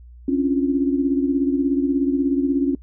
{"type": "tone cluster", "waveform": "sine", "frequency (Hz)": [272.5, 289.1, 346.2], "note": ["C#4", "D4", "F4"], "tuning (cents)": [-29, -27, -15], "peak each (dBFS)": [-18, -23, -25], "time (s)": [0.28, 2.75], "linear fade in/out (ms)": 5, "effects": ["noise-tail reverb RT60 0.1 s tail -22 dB re dry", "added 60 Hz sine -40 dBFS peak until 2.82 s"]}